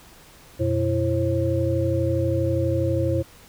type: tone cluster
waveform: sine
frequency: 89.7 / 122 / 333.7 / 536 Hz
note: F2 / B2 / E4 / C5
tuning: +47 / -21 / +21 / +42 cents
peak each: -25 dBFS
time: 0.59-3.23 s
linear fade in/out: 20 ms
effects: pink hiss -49 dBFS RMS until 3.48 s